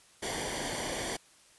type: noise with comb filter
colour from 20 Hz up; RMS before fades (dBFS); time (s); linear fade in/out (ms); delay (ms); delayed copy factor
pink; -35; 0.22-1.17; 10; 0.76; -0.7
effects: white hiss -60 dBFS RMS until 1.58 s + resampled to 24000 Hz